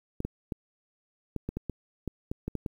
clicks, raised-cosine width 3 ms, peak -19 dBFS, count 12, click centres 0.204 / 0.25 / 0.522 / 1.363 / 1.49 / 1.57 / 1.697 / 2.077 / 2.315 / 2.48 / 2.553 / 2.662 s, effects 9-bit

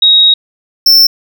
sine / square tone pair in turn, 3785 / 5363 Hz, A#7 / E8, +26 / +29 cents, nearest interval tritone, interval 603 cents, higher second, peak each -3 dBFS, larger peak neither, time 0.02-0.34 / 0.86-1.07 s, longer first, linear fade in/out 5 ms, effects none

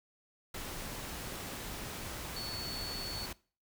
sine tone in noise, 4435 Hz, C#8, in tune, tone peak -39 dBFS, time 2.36-3.26 s, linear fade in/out 5 ms, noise pink, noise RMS -42 dBFS, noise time 0.54-3.33 s, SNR 0 dB, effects noise-tail reverb RT60 0.4 s tail -22 dB re dry

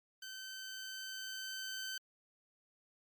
15% pulse tone with level ramp, 1538 Hz, G6, 33 cents flat, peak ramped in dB -39 to -33 dBFS, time 0.22-1.98 s, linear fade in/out 5 ms, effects MP3 96 kbps

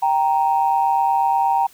sine tone pair together, 784 / 932.3 Hz, G5 / A#5, 0 / 0 cents, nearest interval minor third, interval 300 cents, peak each -17 dBFS, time 0.02-1.67 s, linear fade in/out 10 ms, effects tanh soft clip ceiling -7 dBFS + white hiss -50 dBFS RMS until 1.73 s

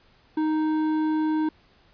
triangle tone with hard clipping, 311.1 Hz, D#4, in tune, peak -23 dBFS, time 0.37-1.49 s, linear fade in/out 5 ms, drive 12 dB, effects pink hiss -59 dBFS RMS until 1.93 s + resampled to 11025 Hz

